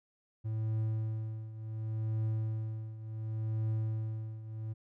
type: tone with tremolo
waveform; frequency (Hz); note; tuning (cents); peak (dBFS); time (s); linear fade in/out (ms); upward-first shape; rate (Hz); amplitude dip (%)
triangle; 110; A2; 0; -27; 0.44-4.74; 20; triangle; 0.69; 80
effects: none